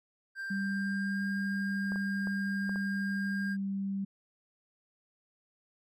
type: tone with pitch glide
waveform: triangle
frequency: 1580 to 1610.4 Hz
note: G6 to G6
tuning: +13 to +46 cents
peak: -34 dBFS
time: 0.35-3.57 s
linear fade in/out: 50 ms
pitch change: +33 cents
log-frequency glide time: 0.45-1.25 s
type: tone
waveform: sine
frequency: 196 Hz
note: G3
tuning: in tune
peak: -31 dBFS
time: 0.5-4.05 s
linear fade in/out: 10 ms
type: clicks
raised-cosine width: 1 ms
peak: -30 dBFS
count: 5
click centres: 1.92 / 1.959 / 2.272 / 2.694 / 2.759 s
effects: none